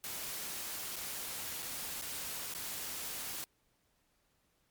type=noise with dropouts; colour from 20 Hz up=white; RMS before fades=-41 dBFS; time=0.04-3.44 s; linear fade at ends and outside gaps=0 ms; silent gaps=0.959-0.965 / 1.623-1.627 / 2.014-2.021 / 2.538-2.549 s; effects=pink hiss -75 dBFS RMS until 4.7 s + MP3 96 kbps

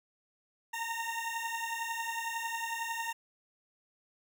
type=beating tone pair; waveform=20% pulse; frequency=914 / 925 Hz; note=A#5 / A#5; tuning=-34 / -14 cents; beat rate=11 Hz; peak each=-32 / -33 dBFS; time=0.73-3.13 s; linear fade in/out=10 ms; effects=none

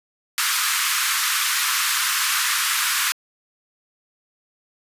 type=high-pass noise; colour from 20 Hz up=pink; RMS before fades=-21 dBFS; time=0.38-3.12 s; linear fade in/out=0 ms; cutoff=1100 Hz; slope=48 dB/octave; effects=resampled to 32000 Hz

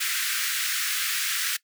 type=high-pass noise; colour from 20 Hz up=pink; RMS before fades=-27 dBFS; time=0-1.57 s; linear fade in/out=10 ms; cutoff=1400 Hz; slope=48 dB/octave; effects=noise-tail reverb RT60 0.1 s tail -20 dB re dry

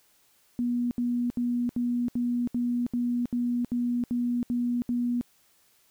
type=tone bursts; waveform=sine; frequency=242 Hz; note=B3; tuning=35 cents flat; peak=-24 dBFS; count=12; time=0.59-5.211 s; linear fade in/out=0 ms; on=320 ms; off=71 ms; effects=white hiss -64 dBFS RMS until 5.9 s

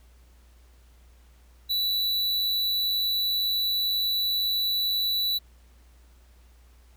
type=tone; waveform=square; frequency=3951 Hz; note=B7; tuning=in tune; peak=-24 dBFS; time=1.69-5.39 s; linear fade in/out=20 ms; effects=added 60 Hz sine -52 dBFS peak until 6.96 s + pink hiss -63 dBFS RMS until 6.96 s

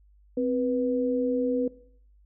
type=tone pair together; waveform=sine; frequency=259.7 / 490.2 Hz; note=C4 / B4; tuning=-13 / -13 cents; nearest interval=major seventh; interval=1100 cents; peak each=-26 dBFS; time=0.37-1.68 s; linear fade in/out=5 ms; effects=noise-tail reverb RT60 0.6 s tail -19 dB re dry + added 50 Hz sine -55 dBFS peak until 2.25 s

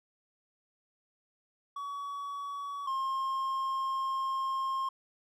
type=tone pair in turn; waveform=triangle; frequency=1130 / 1066.6 Hz; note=C#6 / C6; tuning=+33 / +33 cents; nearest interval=minor second; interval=100 cents; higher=first; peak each=-34 / -28 dBFS; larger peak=second; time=1.76-2.87 / 2.87-4.89 s; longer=second; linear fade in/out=5 ms; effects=none

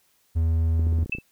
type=tone; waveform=triangle; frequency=81.5 Hz; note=E2; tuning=19 cents flat; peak=-17 dBFS; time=0.35-1.05 s; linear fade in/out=20 ms
type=clicks; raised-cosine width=3 ms; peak=-23 dBFS; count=9; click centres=0.795 / 0.869 / 0.927 / 0.987 / 1.029 / 1.06 / 1.096 / 1.15 / 1.185 s
type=tone with exponential decay; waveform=sine; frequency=2637 Hz; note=E7; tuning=in tune; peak=-20 dBFS; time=1.12-1.22 s; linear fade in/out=5 ms; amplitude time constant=21 ms
effects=white hiss -65 dBFS RMS until 1.31 s

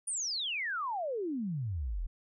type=exponential sweep; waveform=sine; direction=down; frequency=9700 to 36.06 Hz; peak=-32 dBFS; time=0.07-2.07 s; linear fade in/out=10 ms; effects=none

